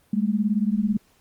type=beating tone pair; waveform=sine; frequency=202.2 / 220.2 Hz; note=G#3 / A3; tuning=-46 / +2 cents; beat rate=18 Hz; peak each=-22 / -23 dBFS; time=0.13-0.97 s; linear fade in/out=5 ms; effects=pink hiss -61 dBFS RMS until 1.2 s + Opus 32 kbps